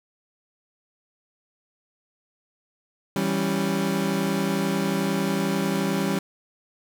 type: chord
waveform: 30% pulse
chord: C# diminished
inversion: first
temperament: equal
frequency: 164.81 / 196 / 277.2 Hz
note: E3 / G3 / C#4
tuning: 0 / 0 / 0 cents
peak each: -26 / -22 / -26 dBFS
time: 3.16-6.19 s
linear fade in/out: 2 ms
effects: none